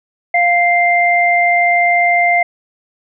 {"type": "tone pair together", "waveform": "sine", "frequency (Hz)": [698.5, 2093], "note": ["F5", "C7"], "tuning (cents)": [0, 0], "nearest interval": "octave + perfect fifth", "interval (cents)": 1900, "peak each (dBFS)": -12, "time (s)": [0.34, 2.43], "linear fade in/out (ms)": 5, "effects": []}